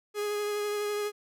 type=tone with vibrato; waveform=45% pulse; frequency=415.3 Hz; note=G#4; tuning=in tune; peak=-29 dBFS; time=0.14-1.12 s; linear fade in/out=50 ms; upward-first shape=triangle; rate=12 Hz; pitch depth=17 cents each way; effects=none